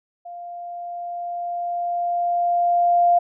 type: tone with level ramp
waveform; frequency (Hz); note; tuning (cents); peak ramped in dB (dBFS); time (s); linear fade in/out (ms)
sine; 698; F5; -1; -33 to -12; 0.25-3.19; 10
effects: none

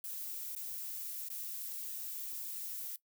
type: noise with dropouts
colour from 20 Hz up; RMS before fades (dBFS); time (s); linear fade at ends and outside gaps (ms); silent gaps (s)
violet; -42; 0.04-2.96; 2; 0.551-0.562 / 1.286-1.301
effects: noise-tail reverb RT60 0.1 s tail -18 dB re dry

